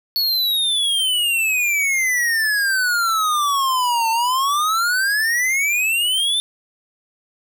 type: exponential two-way sweep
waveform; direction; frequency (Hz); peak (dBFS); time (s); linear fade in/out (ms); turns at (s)
square; down then up; 4435 to 892 to 3592; -17; 0.16-6.4; 0; 4.1
effects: 8-bit